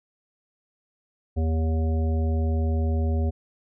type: harmonic tone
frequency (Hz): 80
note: D#2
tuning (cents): +49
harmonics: 1 / 3 / 5 / 7 / 9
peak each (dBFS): -21 / -31 / -35 / -38 / -40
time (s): 1.36-3.31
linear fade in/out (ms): 20
effects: none